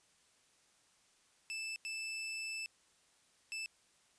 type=tone bursts at uneven times; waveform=sawtooth; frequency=2637 Hz; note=E7; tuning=in tune; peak=-36 dBFS; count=3; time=1.5-1.76 / 1.85-2.66 / 3.52-3.66 s; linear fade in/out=0 ms; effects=white hiss -70 dBFS RMS until 4.18 s + resampled to 22050 Hz